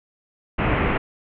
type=low-pass noise; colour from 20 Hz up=pink; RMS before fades=-21 dBFS; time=0.58-0.98 s; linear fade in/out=10 ms; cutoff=2700 Hz; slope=48 dB/octave; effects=none